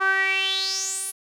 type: tone with band-pass filter sweep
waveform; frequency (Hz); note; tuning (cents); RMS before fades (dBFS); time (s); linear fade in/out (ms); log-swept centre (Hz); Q
sawtooth; 384.5; G4; -33; -24; 0-1.12; 20; 1300 to 11000; 7.1
effects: none